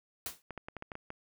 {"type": "noise with exponential decay", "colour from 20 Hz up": "white", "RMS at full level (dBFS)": -35, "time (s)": [0.26, 0.42], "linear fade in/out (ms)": 1, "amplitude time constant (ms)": 34}
{"type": "clicks", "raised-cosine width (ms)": 0.5, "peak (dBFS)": -26, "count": 8, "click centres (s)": [0.507, 0.577, 0.685, 0.767, 0.824, 0.918, 0.954, 1.104]}
{"effects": []}